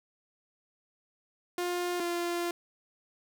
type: tone pair in turn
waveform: sawtooth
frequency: 353.7 / 346.2 Hz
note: F4 / F4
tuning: +22 / -15 cents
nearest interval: unison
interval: 37 cents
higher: first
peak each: -26 dBFS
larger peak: neither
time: 1.58-2 / 2-2.51 s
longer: second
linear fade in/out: 2 ms
effects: none